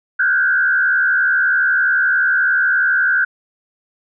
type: tone with frequency modulation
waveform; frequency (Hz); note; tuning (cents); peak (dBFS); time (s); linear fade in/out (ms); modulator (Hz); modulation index
sine; 1529; G6; -44; -12; 0.19-3.25; 10; 71.6; 1.2
effects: none